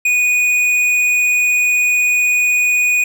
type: tone with tanh clipping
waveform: sine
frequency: 2471 Hz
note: D#7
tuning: 13 cents flat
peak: -13 dBFS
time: 0.05-3.04 s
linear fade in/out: 5 ms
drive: 11 dB
effects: none